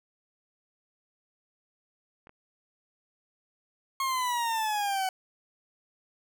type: clicks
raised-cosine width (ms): 0.5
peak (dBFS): -36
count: 2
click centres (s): 2.271 / 2.294
type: exponential sweep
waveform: 40% pulse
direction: down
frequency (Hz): 1086 to 747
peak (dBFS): -26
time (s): 4-5.09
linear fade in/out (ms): 2
effects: none